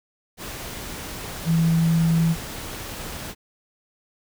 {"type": "tone in noise", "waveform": "sine", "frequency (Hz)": 164.81, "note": "E3", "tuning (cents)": 0, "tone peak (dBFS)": -16, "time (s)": [1.45, 2.36], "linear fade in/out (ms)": 50, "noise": "pink", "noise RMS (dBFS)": -34, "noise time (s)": [0.37, 3.35], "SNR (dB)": 15, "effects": []}